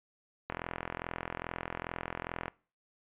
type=click train; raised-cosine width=0.5 ms; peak=-20 dBFS; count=85; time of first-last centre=0.5-2.481 s; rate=42.4 Hz; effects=noise-tail reverb RT60 0.4 s tail -23 dB re dry + resampled to 8000 Hz